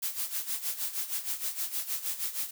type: noise with tremolo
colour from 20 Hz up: blue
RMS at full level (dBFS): -31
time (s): 0.02-2.51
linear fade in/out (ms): 10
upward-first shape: sine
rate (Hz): 6.4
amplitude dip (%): 75
effects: none